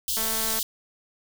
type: band-stop noise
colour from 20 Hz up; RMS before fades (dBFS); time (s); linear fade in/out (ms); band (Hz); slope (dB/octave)
white; -27; 0.08-0.63; 2; 120 to 2900; 96
type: click train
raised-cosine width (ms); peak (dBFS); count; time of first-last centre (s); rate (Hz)
0.5; -20; 94; 0.17-0.589; 222
effects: none

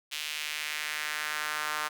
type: tone with high-pass filter sweep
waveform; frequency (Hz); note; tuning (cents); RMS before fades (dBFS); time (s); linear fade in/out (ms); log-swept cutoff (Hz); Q
sawtooth; 151.6; D#3; -45; -34; 0.11-1.89; 20; 2900 to 1200; 1.9
effects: none

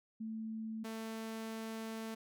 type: tone pair in turn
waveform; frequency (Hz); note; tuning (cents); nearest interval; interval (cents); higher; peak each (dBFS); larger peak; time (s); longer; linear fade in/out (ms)
sine / sawtooth; 221.1 / 222.8; A3 / A3; +9 / +22; unison; 13; second; -39 / -37; second; 0.2-0.84 / 0.84-2.15; second; 10
effects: none

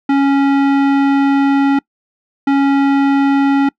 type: tone pair in turn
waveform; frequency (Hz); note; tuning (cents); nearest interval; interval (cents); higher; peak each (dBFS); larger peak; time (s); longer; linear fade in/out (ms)
square; 277.2 / 277.2; C#4 / C#4; 0 / 0; unison; 0; neither; -10; neither; 0.09-1.79 / 2.47-3.69; first; 5
effects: noise-tail reverb RT60 0.1 s tail -25 dB re dry + low-pass 2000 Hz 12 dB/octave

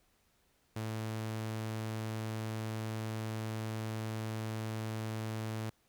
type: tone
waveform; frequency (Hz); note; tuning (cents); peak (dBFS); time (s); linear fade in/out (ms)
sawtooth; 110; A2; 0; -32; 0.76-5.7; 5
effects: pink hiss -72 dBFS RMS until 5.88 s

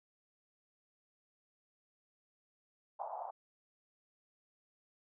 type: band-pass noise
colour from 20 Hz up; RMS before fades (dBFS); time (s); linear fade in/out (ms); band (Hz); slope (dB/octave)
pink; -43; 2.99-3.31; 10; 670 to 950; 48
effects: none

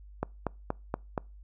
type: click train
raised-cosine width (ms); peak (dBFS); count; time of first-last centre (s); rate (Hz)
1; -15; 5; 0.23-1.178; 4.22
effects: noise-tail reverb RT60 0.3 s tail -26 dB re dry + added 50 Hz sine -47 dBFS peak until 1.43 s

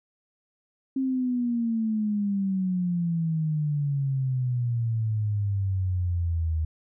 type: exponential sweep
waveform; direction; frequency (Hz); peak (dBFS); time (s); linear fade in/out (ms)
sine; down; 268.4 to 78.2; -23; 0.96-6.65; 5
effects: none

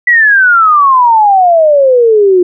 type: exponential sweep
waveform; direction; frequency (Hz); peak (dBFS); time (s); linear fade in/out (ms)
sine; down; 1975.5 to 351.4; -3; 0.07-2.43; 5
effects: none

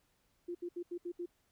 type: tone bursts at uneven times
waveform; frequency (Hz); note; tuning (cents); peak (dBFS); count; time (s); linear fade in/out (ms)
sine; 349.2; F4; 0; -37; 6; 0.48-0.55 / 0.62-0.69 / 0.76-0.83 / 0.91-0.98 / 1.05-1.12 / 1.19-1.26; 10
effects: pink hiss -75 dBFS RMS until 1.51 s

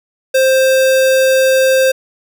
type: tone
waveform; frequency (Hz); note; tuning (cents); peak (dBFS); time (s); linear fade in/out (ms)
square; 526; C5; +9; -9; 0.34-1.92; 10
effects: none

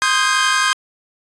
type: chord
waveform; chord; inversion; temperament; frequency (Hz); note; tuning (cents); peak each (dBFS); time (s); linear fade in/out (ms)
sawtooth; Ab major seventh; first; equal with one note detuned; 1046.5 / 1244.5 / 1568 / 1619.5; C6 / Eb6 / G6 / Ab6; 0 / 0 / 0 / -44; -16; 0.02-0.73; 0
effects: resampled to 22050 Hz

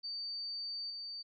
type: tone with level steps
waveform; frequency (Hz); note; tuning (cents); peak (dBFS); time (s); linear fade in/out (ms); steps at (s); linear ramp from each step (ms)
sine; 4600; D8; -37; -38 / -41; 0.03-1.23; 20; 0.9; 2
effects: none

